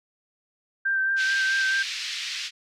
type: tone with vibrato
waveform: sine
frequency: 1568 Hz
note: G6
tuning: in tune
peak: -21 dBFS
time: 0.85-1.83 s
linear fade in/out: 10 ms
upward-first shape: sine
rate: 4.6 Hz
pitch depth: 20 cents each way
type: band-pass noise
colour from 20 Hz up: white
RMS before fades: -32 dBFS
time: 1.16-2.51 s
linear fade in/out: 50 ms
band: 1900 to 5000 Hz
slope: 24 dB/octave
effects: none